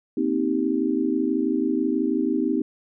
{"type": "chord", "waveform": "sine", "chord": "C minor seventh", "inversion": "third", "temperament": "just", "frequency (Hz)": [235.5, 261.6, 314, 392.4], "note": ["Bb3", "C4", "Eb4", "G4"], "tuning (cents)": [18, 0, 16, 2], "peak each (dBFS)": [-29, -24, -24, -28], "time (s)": [0.17, 2.62], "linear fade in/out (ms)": 5, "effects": []}